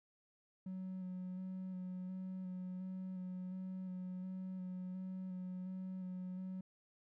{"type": "tone with vibrato", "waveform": "triangle", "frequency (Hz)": 185, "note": "F#3", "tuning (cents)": 0, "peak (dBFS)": -39, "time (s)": [0.66, 6.61], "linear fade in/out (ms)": 5, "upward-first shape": "square", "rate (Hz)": 1.4, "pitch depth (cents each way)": 16, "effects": ["tanh soft clip ceiling -36 dBFS"]}